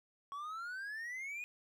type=exponential sweep; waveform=triangle; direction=up; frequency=1108.7 to 2489 Hz; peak=-39 dBFS; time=0.32-1.44 s; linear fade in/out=0 ms; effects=none

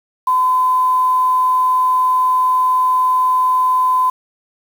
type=tone with quantisation; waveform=sine; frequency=1017 Hz; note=C6; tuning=50 cents flat; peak=-11 dBFS; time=0.27-4.1 s; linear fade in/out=5 ms; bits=6; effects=none

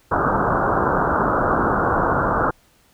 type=low-pass noise; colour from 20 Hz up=white; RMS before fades=-19 dBFS; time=0.11-2.51 s; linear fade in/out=10 ms; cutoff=1500 Hz; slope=96 dB/octave; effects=pink hiss -57 dBFS RMS until 2.93 s

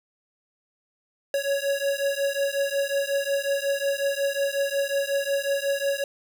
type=beating tone pair; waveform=square; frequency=554.4 / 559.9 Hz; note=C#5 / C#5; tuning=0 / +17 cents; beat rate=5.5 Hz; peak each=-27 dBFS; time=1.34-6.04 s; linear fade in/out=2 ms; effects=none

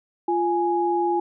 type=tone pair together; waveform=sine; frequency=347.4 / 832.5 Hz; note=F4 / G#5; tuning=-9 / +4 cents; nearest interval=octave + minor third; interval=1513 cents; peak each=-22 dBFS; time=0.28-1.2 s; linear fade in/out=5 ms; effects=none

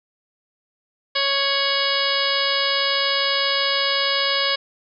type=harmonic tone with a mistuned harmonic; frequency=554.4 Hz; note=C#5; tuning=in tune; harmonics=1 / 2 / 3 / 4 / 5 / 6 / 7 / 8 / 9; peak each=-27 / -27 / -27 / -27 / -27 / -27 / -27 / -27 / -27 dBFS; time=1.15-4.56 s; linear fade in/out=10 ms; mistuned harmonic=5; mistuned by=+73 cents; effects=none

